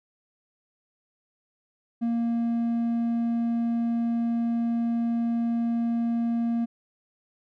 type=tone with hard clipping; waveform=sine; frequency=233.1 Hz; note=A#3; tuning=in tune; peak=-24 dBFS; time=2.01-6.66 s; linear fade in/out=20 ms; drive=3 dB; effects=none